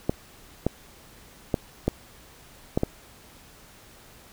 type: clicks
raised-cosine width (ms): 2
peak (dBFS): -8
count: 6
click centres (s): 0.095 / 0.666 / 1.542 / 1.88 / 2.775 / 2.834
effects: pink hiss -51 dBFS RMS until 4.32 s